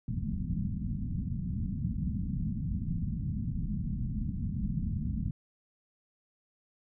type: low-pass noise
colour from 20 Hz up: white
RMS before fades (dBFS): -33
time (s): 0.08-5.31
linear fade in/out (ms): 2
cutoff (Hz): 220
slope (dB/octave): 48
effects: none